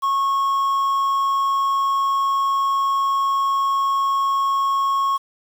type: tone with quantisation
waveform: triangle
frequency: 1096 Hz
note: C#6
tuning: 20 cents flat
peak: -15 dBFS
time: 0.02-5.18 s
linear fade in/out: 20 ms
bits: 7
effects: none